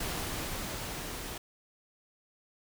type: noise with level ramp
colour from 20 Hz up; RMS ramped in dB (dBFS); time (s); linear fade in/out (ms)
pink; -35 to -40; 0-1.38; 5
effects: none